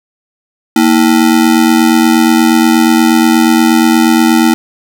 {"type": "ring-modulated tone", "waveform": "square", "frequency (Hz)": 277.2, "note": "C#4", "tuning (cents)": 0, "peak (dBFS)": -3, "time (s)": [0.76, 4.54], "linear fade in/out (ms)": 0, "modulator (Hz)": 44.2, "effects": []}